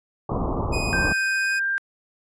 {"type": "low-pass noise", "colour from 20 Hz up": "pink", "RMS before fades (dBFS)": -25, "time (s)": [0.29, 1.13], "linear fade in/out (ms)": 5, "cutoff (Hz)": 1200, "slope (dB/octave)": 96}
{"type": "tone", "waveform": "sawtooth", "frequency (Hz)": 2489, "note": "D#7", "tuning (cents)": 0, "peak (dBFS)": -24, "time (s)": [0.72, 1.6], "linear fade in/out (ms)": 20}
{"type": "tone with pitch glide", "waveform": "sine", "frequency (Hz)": [1568, 1589], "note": ["G6", "G6"], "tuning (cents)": [0, 23], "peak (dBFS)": -21, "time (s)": [0.93, 1.78], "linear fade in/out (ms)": 0, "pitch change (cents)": 23, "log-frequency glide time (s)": [1.33, 1.67]}
{"effects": ["resampled to 22050 Hz"]}